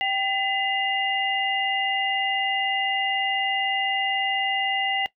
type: tone cluster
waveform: sine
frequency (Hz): 781 / 2019 / 2819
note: G5 / B6 / F7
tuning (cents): -7 / +38 / +16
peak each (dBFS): -26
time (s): 0.01-5.06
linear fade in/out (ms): 0
effects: noise-tail reverb RT60 0.1 s tail -18 dB re dry